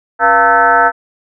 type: tone with frequency modulation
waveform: sine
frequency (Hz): 1108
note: C#6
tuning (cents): -1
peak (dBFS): -6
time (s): 0.19-0.92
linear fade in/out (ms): 50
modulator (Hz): 208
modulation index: 2.5
effects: none

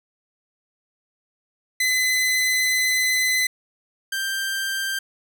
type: tone pair in turn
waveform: sawtooth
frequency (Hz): 2023 / 1576.8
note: B6 / G6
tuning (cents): +41 / +10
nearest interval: major third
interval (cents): 431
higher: first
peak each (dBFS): -15 / -20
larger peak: first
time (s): 1.8-3.47 / 4.12-4.99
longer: first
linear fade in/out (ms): 5
effects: none

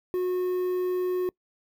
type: tone with quantisation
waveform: triangle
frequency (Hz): 363.9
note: F#4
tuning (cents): -29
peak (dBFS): -22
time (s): 0.14-1.29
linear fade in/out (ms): 0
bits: 8
effects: noise-tail reverb RT60 0.1 s tail -25 dB re dry

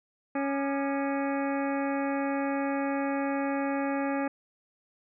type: harmonic tone with a mistuned harmonic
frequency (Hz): 277.2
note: C#4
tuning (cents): 0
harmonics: 1 / 2 / 3 / 4 / 5 / 6 / 7 / 8 / 9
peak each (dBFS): -29 / -33 / -35 / -40 / -45 / -41 / -44 / -45 / -46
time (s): 0.35-4.28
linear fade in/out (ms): 5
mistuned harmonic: 4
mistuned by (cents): +140
effects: none

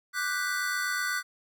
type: chord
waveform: square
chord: G major seventh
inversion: second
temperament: equal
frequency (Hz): 1174.7 / 1480 / 1568 / 1975.5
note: D6 / F#6 / G6 / B6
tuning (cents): 0 / 0 / 0 / 0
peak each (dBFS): -37 / -31 / -37 / -36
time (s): 0.13-1.23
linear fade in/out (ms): 50
effects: none

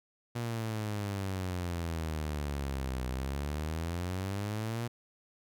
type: exponential two-way sweep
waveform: sawtooth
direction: down then up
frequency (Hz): 120 to 62.8 to 120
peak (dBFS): -29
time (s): 0.35-4.88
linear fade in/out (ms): 10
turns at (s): 3.06
effects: none

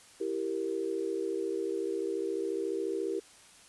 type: chord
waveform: sine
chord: E diminished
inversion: none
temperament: equal with one note detuned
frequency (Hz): 331.7 / 392 / 466.2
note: E4 / G4 / Bb4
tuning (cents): +11 / 0 / 0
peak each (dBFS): -36 / -33 / -36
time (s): 0.2-3.2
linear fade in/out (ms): 10
effects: white hiss -56 dBFS RMS until 3.68 s + resampled to 24000 Hz

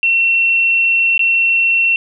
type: tone with dropouts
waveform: sine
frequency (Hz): 2714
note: E7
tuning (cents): +50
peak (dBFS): -10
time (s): 0.03-1.96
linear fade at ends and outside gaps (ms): 1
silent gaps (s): 1.178-1.193
effects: none

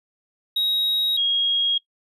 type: tone pair in turn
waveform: triangle / sine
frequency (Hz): 3799 / 3277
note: A#7 / G#7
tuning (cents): +32 / -24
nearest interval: minor third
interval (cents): 256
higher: first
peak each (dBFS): -18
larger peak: neither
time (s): 0.56-1.17 / 1.17-1.78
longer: neither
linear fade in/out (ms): 5
effects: noise-tail reverb RT60 0.1 s tail -21 dB re dry + resampled to 32000 Hz

